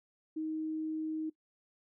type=tone; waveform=sine; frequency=314.2 Hz; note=D#4; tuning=17 cents sharp; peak=-33 dBFS; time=0.36-1.3 s; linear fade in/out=10 ms; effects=noise-tail reverb RT60 0.1 s tail -19 dB re dry